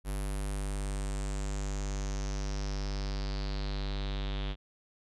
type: tone with low-pass filter sweep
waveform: square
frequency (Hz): 49.53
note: G1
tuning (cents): +19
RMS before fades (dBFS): -34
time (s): 0.04-4.56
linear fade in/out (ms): 50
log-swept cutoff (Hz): 11000 to 3400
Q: 5
effects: none